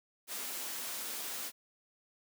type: high-pass noise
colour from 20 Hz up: white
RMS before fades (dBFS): -40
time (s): 0.27-1.52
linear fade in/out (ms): 50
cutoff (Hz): 200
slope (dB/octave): 24
effects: none